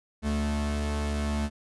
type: tone pair together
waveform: 45% pulse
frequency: 73.1 / 218.7 Hz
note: D2 / A3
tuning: -7 / -10 cents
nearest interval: octave + perfect fifth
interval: 1897 cents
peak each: -28 / -30 dBFS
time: 0.22-1.5 s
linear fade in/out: 50 ms
effects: resampled to 24000 Hz